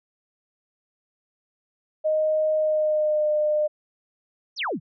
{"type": "tone with pitch glide", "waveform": "sine", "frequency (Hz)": [621, 604.4], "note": ["D#5", "D5"], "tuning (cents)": [-3, 50], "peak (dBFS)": -19, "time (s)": [2.04, 3.68], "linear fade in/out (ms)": 20, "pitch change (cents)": -47, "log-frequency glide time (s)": [2.55, 3.3]}
{"type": "exponential sweep", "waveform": "sine", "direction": "down", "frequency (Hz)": [6300, 124.4], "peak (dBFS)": -24, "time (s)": [4.56, 4.8], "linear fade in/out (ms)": 50}
{"effects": []}